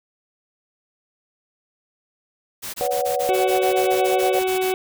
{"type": "noise bursts", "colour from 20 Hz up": "white", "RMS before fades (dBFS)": -31, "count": 15, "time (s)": [2.62, 4.728], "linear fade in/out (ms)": 20, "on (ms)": 120, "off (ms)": 22}
{"type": "chord", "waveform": "sine", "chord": "B suspended second", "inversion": "none", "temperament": "equal with one note detuned", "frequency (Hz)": [493.9, 564.4, 740], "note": ["B4", "C#5", "F#5"], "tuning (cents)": [0, 31, 0], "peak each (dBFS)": -24, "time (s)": [2.81, 4.39], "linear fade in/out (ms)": 0}
{"type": "harmonic tone", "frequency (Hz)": 374.2, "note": "F#4", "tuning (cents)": 20, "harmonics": [1, 2, 3, 4, 6, 7, 8, 9, 10], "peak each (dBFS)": [-20, -26, -39, -38, -33, -36, -39, -41, -41], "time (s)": [3.29, 4.74], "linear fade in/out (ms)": 0}
{"effects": []}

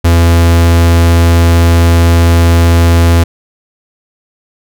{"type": "tone", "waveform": "45% pulse", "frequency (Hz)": 84.5, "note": "E2", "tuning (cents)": 43, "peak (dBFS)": -4, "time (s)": [0.04, 3.24], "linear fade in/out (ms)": 10, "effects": []}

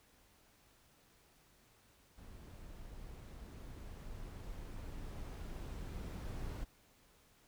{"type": "noise with level ramp", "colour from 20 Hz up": "brown", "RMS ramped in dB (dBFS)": [-53, -42], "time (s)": [2.17, 6.65], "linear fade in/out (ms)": 20, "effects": ["pink hiss -68 dBFS RMS until 7.47 s"]}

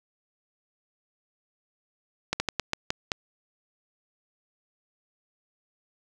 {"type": "slowing click train", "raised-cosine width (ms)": 0.2, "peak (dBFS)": -8, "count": 7, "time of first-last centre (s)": [2.33, 3.118], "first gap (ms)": 70, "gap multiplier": 1.25, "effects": []}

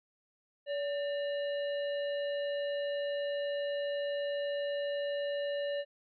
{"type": "harmonic tone with a mistuned harmonic", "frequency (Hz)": 572, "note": "D5", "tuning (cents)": -46, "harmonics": [1, 3, 5, 7], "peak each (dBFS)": [-32, -44, -46, -51], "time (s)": [0.66, 5.85], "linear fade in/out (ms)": 50, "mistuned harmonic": 3, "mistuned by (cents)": 76, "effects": []}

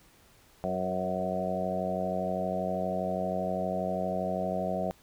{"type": "harmonic tone with a mistuned harmonic", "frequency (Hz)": 92.5, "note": "F#2", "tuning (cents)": 0, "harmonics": [1, 2, 3, 4, 5, 6, 7, 8], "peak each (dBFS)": [-45, -34, -44, -41, -39, -36, -33, -36], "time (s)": [0.64, 4.91], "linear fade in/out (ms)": 0, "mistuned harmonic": 5, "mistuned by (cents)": 22, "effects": ["pink hiss -60 dBFS RMS until 5.02 s"]}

